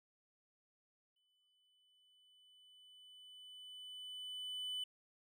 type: tone with exponential growth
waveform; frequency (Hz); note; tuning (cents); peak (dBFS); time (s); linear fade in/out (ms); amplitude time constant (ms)
triangle; 3000; F#7; +23; -37; 1.16-4.84; 5; 800
effects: none